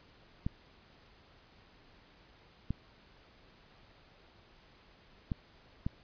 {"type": "clicks", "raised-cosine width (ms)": 5, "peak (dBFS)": -20, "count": 4, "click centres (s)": [0.465, 2.706, 5.318, 5.865], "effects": ["pink hiss -61 dBFS RMS until 6.03 s", "resampled to 11025 Hz"]}